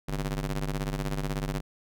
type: ring-modulated tone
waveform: sawtooth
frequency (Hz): 98.2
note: G2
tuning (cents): +4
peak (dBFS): -22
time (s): 0.08-1.61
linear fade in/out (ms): 10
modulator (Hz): 57.2
effects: none